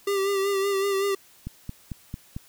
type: tone with vibrato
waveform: square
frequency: 394.5 Hz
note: G4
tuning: 11 cents sharp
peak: -23 dBFS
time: 0.07-1.15 s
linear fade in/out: 5 ms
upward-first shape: sine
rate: 5.3 Hz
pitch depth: 37 cents each way
type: click train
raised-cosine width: 5 ms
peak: -20 dBFS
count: 5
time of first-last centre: 1.47-2.365 s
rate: 4.47 Hz
effects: white hiss -55 dBFS RMS until 2.48 s